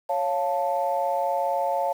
sine chord, Db augmented, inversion none, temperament equal, 554.4 / 698.5 / 880 Hz, Db5 / F5 / A5, 0 / 0 / 0 cents, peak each -26 dBFS, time 0.09-1.93 s, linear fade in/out 10 ms, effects tanh soft clip ceiling -13 dBFS + 8-bit

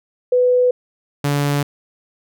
sine / sawtooth tone pair in turn, 497.5 / 143.61 Hz, B4 / D3, +13 / -38 cents, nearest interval octave + minor seventh, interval 2151 cents, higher first, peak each -11 / -12 dBFS, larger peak first, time 0.32-0.71 / 1.24-1.63 s, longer neither, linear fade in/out 5 ms, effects none

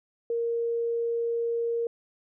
sine tone, 466.2 Hz, A#4, in tune, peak -25 dBFS, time 0.3-1.87 s, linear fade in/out 2 ms, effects none

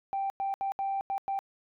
sine tone bursts at uneven times, 784 Hz, G5, in tune, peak -27 dBFS, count 6, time 0.13-0.3 / 0.4-0.54 / 0.61-0.72 / 0.79-1.01 / 1.1-1.18 / 1.28-1.39 s, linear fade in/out 0 ms, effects tanh soft clip ceiling -25 dBFS

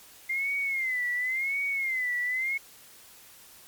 sine tone with vibrato, 2093 Hz, C7, in tune, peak -26 dBFS, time 0.29-2.58 s, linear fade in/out 10 ms, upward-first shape sine, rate 0.93 Hz, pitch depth 120 cents each way, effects white hiss -52 dBFS RMS until 3.67 s + MP3 96 kbps

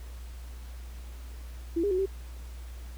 sine tone with pitch steps, 335.2 / 406.1 / 369.3 / 387 Hz, E4 / G#4 / F#4 / G4, +29 / -39 / -3 / -22 cents, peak -24 dBFS, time 1.76-2.06 s, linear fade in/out 10 ms, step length 75 ms, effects added 60 Hz sine -39 dBFS peak until 2.97 s + pink hiss -54 dBFS RMS until 2.97 s

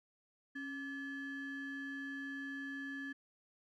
triangle ring-modulated tone, 721 Hz, F#5, 45 cents flat, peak -36 dBFS, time 0.55-3.13 s, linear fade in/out 10 ms, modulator 995 Hz, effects none

